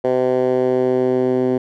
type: tone with band-pass filter sweep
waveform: 10% pulse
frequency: 127.6 Hz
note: C3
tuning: 43 cents flat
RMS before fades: -17 dBFS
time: 0.04-1.58 s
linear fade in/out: 5 ms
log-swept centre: 490 to 320 Hz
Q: 2.2
effects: none